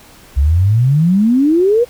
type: exponential sweep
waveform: sine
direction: up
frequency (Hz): 65.41 to 498.9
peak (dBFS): -8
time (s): 0.36-1.85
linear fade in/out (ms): 20
effects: pink hiss -42 dBFS RMS until 1.89 s